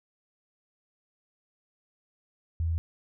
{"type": "tone", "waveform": "sine", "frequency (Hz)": 82.4, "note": "E2", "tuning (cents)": 0, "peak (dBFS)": -25, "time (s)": [2.6, 2.78], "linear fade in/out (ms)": 0, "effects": []}